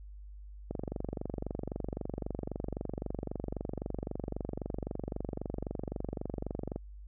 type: click train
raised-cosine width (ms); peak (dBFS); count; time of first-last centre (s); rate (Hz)
2; -22; 145; 0.71-6.76; 23.8
effects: added 50 Hz sine -45 dBFS peak until 7.07 s